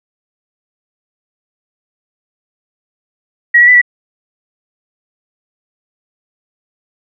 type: tone with pitch steps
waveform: sine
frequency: 1908 / 1933 / 1989 / 1948 Hz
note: A#6 / B6 / B6 / B6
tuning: +40 / -38 / +12 / -24 cents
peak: -3 dBFS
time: 3.54-3.816 s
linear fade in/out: 10 ms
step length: 69 ms
effects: none